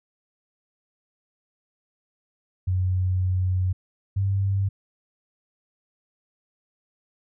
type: tone pair in turn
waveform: sine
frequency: 92.2 / 98.01 Hz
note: F#2 / G2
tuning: -6 / 0 cents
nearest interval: minor second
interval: 106 cents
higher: second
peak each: -20 / -20 dBFS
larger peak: neither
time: 2.67-3.73 / 4.16-4.69 s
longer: first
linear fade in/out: 10 ms
effects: none